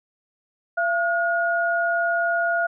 sine tone pair together, 681 / 1438 Hz, F5 / F#6, -44 / -50 cents, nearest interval octave + minor second, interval 1294 cents, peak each -22 dBFS, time 0.77-2.67 s, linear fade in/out 10 ms, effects none

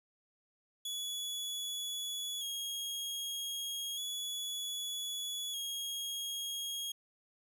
sawtooth tone with vibrato, 3336 Hz, G#7, 7 cents sharp, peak -34 dBFS, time 0.85-6.92 s, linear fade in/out 5 ms, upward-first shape square, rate 0.32 Hz, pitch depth 32 cents each way, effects none

